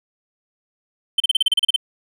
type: tone bursts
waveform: triangle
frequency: 3092 Hz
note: G7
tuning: 24 cents flat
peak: -11 dBFS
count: 11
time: 1.18-1.762 s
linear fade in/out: 5 ms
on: 22 ms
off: 34 ms
effects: none